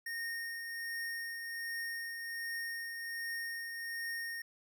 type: tone with tremolo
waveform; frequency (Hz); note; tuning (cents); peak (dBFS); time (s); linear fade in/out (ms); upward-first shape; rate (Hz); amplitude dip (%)
square; 1846; A#6; -17; -37; 0.06-4.42; 5; triangle; 1.3; 40
effects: none